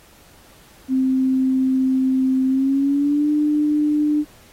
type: tone with pitch glide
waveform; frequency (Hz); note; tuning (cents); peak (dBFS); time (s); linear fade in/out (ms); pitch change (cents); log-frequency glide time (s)
sine; 261.6 to 298.8; C4 to D4; 0 to +30; -15; 0.88-4.25; 50; +230; 2.47-3.3
effects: pink hiss -50 dBFS RMS until 4.52 s + AAC 48 kbps